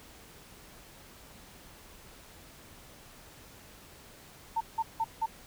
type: tone bursts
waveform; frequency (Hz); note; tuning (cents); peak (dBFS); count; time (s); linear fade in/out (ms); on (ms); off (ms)
sine; 900; A5; +39; -26; 4; 4.56-5.262; 10; 48; 170
effects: pink hiss -53 dBFS RMS until 5.46 s